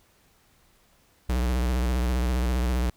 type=tone with vibrato; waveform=square; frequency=61.6 Hz; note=B1; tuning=4 cents flat; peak=-23 dBFS; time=1.29-2.9 s; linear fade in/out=5 ms; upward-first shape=square; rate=15 Hz; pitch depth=74 cents each way; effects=pink hiss -62 dBFS RMS until 2.96 s